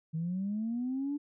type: linear sweep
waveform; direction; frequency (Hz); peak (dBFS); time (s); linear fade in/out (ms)
sine; up; 155.56 to 293.7; -30; 0.13-1.18; 20
effects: tanh soft clip ceiling -26 dBFS